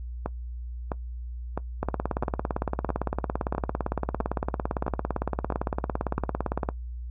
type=two click trains; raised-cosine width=1 ms; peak=-14 / -12 dBFS; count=10 / 87; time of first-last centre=0.26-6.181 / 1.83-6.689 s; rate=1.52 / 17.7 Hz; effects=noise-tail reverb RT60 0.1 s tail -20 dB re dry + added 60 Hz sine -33 dBFS peak until 7.1 s